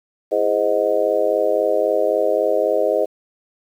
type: harmonic tone with a mistuned harmonic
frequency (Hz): 103.83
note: G#2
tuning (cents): 0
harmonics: 3 / 4 / 5 / 6 / 7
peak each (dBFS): -27 / -21 / -20 / -19 / -29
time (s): 0.31-3.06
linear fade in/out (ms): 20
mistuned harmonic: 3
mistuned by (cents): +110
effects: 8-bit